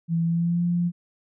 sine tone with pitch glide, 166.5 to 173.87 Hz, E3 to F3, +18 to -7 cents, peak -20 dBFS, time 0.08-0.92 s, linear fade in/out 50 ms, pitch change +75 cents, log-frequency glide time 0.24-0.64 s, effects none

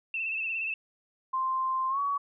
sine tone with vibrato, 2647 Hz, E7, 7 cents sharp, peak -29 dBFS, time 0.14-0.74 s, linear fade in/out 2 ms, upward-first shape sine, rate 17 Hz, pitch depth 51 cents each way
sine tone with pitch glide, 1046.5 to 1128.1 Hz, C6 to C#6, 0 to +30 cents, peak -26 dBFS, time 1.33-2.18 s, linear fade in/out 10 ms, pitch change +130 cents, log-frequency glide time 1.89-1.99 s
effects none

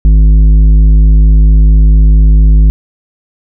sine tone with tanh clipping, 52.2 Hz, G#1, 10 cents sharp, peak -3 dBFS, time 0.05-2.7 s, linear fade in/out 0 ms, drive 9 dB, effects none

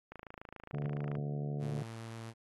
click train, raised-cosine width 0.5 ms, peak -31 dBFS, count 29, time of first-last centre 0.12-1.153 s, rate 27.1 Hz
harmonic tone, 72.5 Hz, D2, 22 cents flat, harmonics 2 / 3 / 4 / 5 / 6 / 7 / 8 / 9 / 10, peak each -35 / -44 / -51 / -50 / -47 / -54 / -54 / -54 / -54 dBFS, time 0.73-1.83 s, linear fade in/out 10 ms
sawtooth tone, 113.5 Hz, A#2, 46 cents flat, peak -39 dBFS, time 1.59-2.34 s, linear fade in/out 50 ms
effects AAC 32 kbps

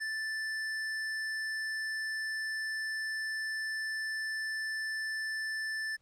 square tone, 1760 Hz, A6, in tune, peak -34 dBFS, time 0-5.97 s, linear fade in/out 20 ms, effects pink hiss -74 dBFS RMS until 6.01 s + low-pass 8000 Hz 12 dB/octave

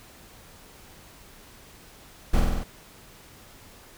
brown noise with echo, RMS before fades -20 dBFS, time 2.33-2.4 s, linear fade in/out 10 ms, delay 48 ms, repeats 5, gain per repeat -2 dB, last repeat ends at 2.64 s, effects pink hiss -50 dBFS RMS until 3.97 s

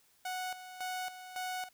sawtooth tone with tremolo, 738 Hz, F#5, 5 cents flat, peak -32 dBFS, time 0.25-1.69 s, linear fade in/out 5 ms, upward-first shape square, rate 1.8 Hz, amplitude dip 70%, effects white hiss -68 dBFS RMS until 1.73 s

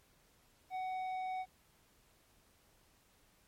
sine tone with tanh clipping, 747 Hz, F#5, 16 cents sharp, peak -38 dBFS, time 0.7-1.46 s, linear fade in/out 50 ms, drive 8 dB, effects pink hiss -69 dBFS RMS until 3.47 s + MP3 64 kbps

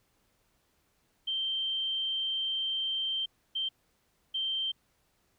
sine tone bursts at uneven times, 3136 Hz, G7, in tune, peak -29 dBFS, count 3, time 1.27-3.26 / 3.55-3.69 / 4.34-4.72 s, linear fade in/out 10 ms, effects pink hiss -72 dBFS RMS until 5.38 s

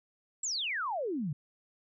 sine exponential sweep, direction down, 7900 to 134.5 Hz, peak -31 dBFS, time 0.43-1.33 s, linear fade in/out 5 ms, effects none

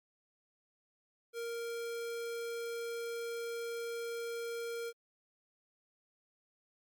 square tone, 466.2 Hz, A#4, in tune, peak -38 dBFS, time 1.33-4.93 s, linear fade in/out 50 ms, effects MP3 96 kbps

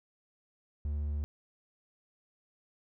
triangle tone, 73.7 Hz, D2, 7 cents sharp, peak -29 dBFS, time 0.85-1.24 s, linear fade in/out 0 ms, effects none

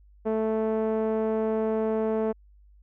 5% pulse tone with low-pass filter, 219.7 Hz, A3, 2 cents flat, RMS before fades -26 dBFS, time 0.25-2.33 s, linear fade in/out 20 ms, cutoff 480 Hz, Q 1.6, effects added 50 Hz sine -52 dBFS peak until 2.82 s

